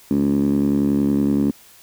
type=tone with band-pass filter; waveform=10% pulse; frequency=70.7 Hz; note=C#2; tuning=35 cents sharp; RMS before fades=-18 dBFS; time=0.11-1.51 s; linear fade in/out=0 ms; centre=250 Hz; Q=4.6; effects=white hiss -48 dBFS RMS until 1.82 s